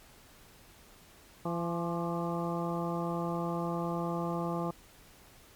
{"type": "harmonic tone with a mistuned harmonic", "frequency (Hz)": 170, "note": "F3", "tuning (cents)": -46, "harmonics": [1, 2, 3, 4, 5, 6, 7], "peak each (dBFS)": [-34, -37, -39, -40, -41, -42, -42], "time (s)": [1.45, 4.71], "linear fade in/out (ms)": 5, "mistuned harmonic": 6, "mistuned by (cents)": 69, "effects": ["pink hiss -57 dBFS RMS until 5.55 s", "MP3 96 kbps"]}